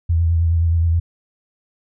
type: tone with vibrato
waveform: sine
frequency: 83.4 Hz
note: E2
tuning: 21 cents sharp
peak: -13 dBFS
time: 0.09-1 s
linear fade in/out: 10 ms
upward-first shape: triangle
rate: 9.5 Hz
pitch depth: 46 cents each way
effects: none